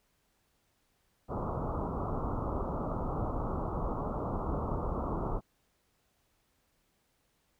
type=low-pass noise; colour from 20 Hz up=pink; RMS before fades=-34 dBFS; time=1.28-5.41 s; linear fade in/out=50 ms; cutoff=1300 Hz; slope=96 dB/octave; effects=pink hiss -74 dBFS RMS until 7.59 s